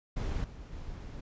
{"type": "noise with level steps", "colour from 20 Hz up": "brown", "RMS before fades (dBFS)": [-33, -45, -42], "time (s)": [0.16, 1.21], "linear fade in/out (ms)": 10, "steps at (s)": [0.44, 0.72], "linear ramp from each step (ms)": 2, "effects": ["resampled to 16000 Hz"]}